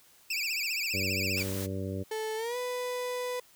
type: tone with vibrato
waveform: 25% pulse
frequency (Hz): 2489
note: D#7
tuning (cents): 0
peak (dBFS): -26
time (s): 0.3-1.43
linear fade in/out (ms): 5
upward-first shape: triangle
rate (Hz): 15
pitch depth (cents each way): 180
type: harmonic tone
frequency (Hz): 95.9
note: G2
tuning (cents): -37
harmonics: 1 / 2 / 3 / 4 / 5 / 6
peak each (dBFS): -35 / -38 / -40 / -41 / -42 / -43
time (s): 0.93-2.04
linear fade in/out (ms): 20
type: noise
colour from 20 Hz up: white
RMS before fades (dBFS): -40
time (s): 1.36-1.67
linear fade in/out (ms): 20
type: tone with pitch glide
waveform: 35% pulse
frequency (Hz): 437.2 to 496.4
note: A4 to B4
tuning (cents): -11 to +9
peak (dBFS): -30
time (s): 2.11-3.4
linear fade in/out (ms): 5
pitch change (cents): +220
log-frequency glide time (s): 2.36-2.57
effects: white hiss -60 dBFS RMS until 3.55 s